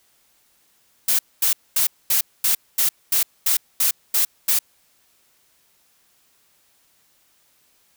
blue noise bursts, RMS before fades -18 dBFS, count 11, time 1.08-4.59 s, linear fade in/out 5 ms, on 110 ms, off 230 ms, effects white hiss -61 dBFS RMS until 7.96 s

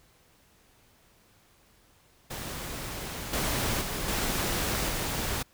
pink noise with level steps, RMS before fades -37 / -29 / -33 / -29 / -31 dBFS, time 2.3-5.43 s, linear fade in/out 10 ms, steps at 3.33 / 3.81 / 4.08 / 4.88 s, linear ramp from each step 5 ms, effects pink hiss -62 dBFS RMS until 5.53 s

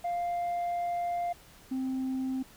sine tone pair in turn, 698.5 / 261.6 Hz, F5 / C4, 0 / 0 cents, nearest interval octave + perfect fourth, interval 1700 cents, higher first, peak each -26 / -27 dBFS, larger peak first, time 0.04-1.33 / 1.71-2.43 s, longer first, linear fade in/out 10 ms, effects tanh soft clip ceiling -28 dBFS + pink hiss -55 dBFS RMS until 2.56 s

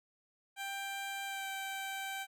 15% pulse tone with pitch glide, 788 to 778 Hz, G5 to G5, +9 to -13 cents, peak -32 dBFS, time 0.56-2.27 s, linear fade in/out 50 ms, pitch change -22 cents, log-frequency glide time 1.24-1.47 s, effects none

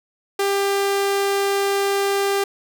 sawtooth tone, 397.2 Hz, G4, 23 cents sharp, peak -14 dBFS, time 0.39-2.44 s, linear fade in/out 5 ms, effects none

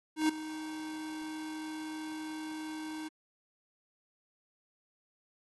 square tone with ADSR envelope, 311.6 Hz, D#4, 3 cents sharp, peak -24 dBFS, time 0.16-3.09 s, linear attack 130 ms, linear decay 7 ms, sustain -15 dB, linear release 17 ms, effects AAC 32 kbps

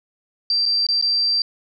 sine tone with dropouts, 4699 Hz, D8, in tune, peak -16 dBFS, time 0.5-1.42 s, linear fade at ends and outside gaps 2 ms, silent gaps 0.656-0.66 / 0.867-0.887 / 1.014-1.024 s, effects none

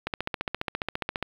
click train, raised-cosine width 0.3 ms, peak -11 dBFS, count 18, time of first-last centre 0.07-1.226 s, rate 14.7 Hz, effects low-pass 4000 Hz 12 dB/octave + 7-bit

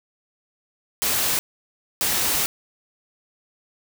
white noise bursts at uneven times, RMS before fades -22 dBFS, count 2, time 1.02-1.39 / 2.01-2.46 s, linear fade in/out 0 ms, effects none

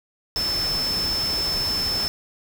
sine tone in noise, 5274 Hz, E8, in tune, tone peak -22 dBFS, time 0.36-2.08 s, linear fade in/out 0 ms, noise pink, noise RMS -31 dBFS, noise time 0.36-2.08 s, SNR +6 dB, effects none

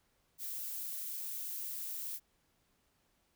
violet noise, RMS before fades -41 dBFS, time 0.38-2.2 s, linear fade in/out 50 ms, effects pink hiss -75 dBFS RMS until 3.35 s

